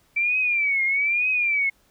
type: tone with vibrato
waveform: sine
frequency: 2323 Hz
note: D7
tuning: 20 cents flat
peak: -19 dBFS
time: 0.16-1.7 s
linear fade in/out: 10 ms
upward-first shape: triangle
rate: 1.1 Hz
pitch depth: 160 cents each way
effects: pink hiss -62 dBFS RMS until 1.9 s